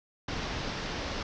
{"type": "low-pass noise", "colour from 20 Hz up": "pink", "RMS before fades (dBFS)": -35, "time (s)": [0.28, 1.23], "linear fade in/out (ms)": 5, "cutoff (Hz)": 5800, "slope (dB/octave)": 48, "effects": []}